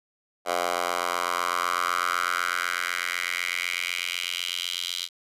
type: tone with high-pass filter sweep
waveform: 10% pulse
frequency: 88 Hz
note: F2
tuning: 14 cents sharp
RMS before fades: -28 dBFS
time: 0.45-5.09 s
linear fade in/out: 50 ms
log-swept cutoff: 720 to 3600 Hz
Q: 3.4
effects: resampled to 32000 Hz